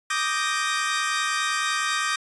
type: chord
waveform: sawtooth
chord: Eb major seventh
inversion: third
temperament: equal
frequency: 1174.7 / 1244.5 / 1568 / 1864.7 Hz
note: D6 / Eb6 / G6 / Bb6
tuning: 0 / 0 / 0 / 0 cents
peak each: -25 dBFS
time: 0.1-2.16 s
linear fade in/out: 5 ms
effects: resampled to 22050 Hz